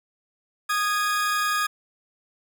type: tone pair together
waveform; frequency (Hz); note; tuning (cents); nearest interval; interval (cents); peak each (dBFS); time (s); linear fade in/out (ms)
40% pulse; 1235 / 1657; D#6 / G#6; -13 / -4; perfect fourth; 509; -23 / -25; 0.69-1.67; 10
effects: none